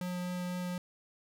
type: tone with vibrato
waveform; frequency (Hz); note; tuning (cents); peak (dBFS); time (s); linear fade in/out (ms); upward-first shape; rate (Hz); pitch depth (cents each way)
square; 179.5; F3; +48; -35; 0.01-0.78; 2; triangle; 4; 8
effects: none